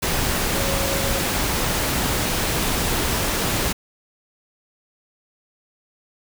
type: tone in noise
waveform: sine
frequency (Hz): 548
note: C#5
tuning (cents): -20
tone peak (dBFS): -28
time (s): 0.54-1.19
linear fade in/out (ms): 10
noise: pink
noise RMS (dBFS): -22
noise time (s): 0.02-3.73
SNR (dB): -9
effects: none